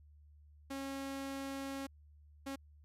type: tone bursts at uneven times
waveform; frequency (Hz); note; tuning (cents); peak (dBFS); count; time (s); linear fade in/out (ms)
sawtooth; 272.9; C#4; -27; -36; 2; 0.7-1.87 / 2.46-2.56; 10
effects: added 74 Hz sine -58 dBFS peak until 2.84 s + resampled to 32000 Hz